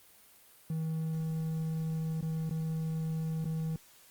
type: tone with dropouts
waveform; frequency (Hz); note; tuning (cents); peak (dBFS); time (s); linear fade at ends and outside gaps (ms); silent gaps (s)
triangle; 160; D#3; +49; -29; 0.7-3.76; 2; 2.209-2.226 / 2.495-2.509 / 3.444-3.454
effects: white hiss -59 dBFS RMS until 4.1 s + Opus 32 kbps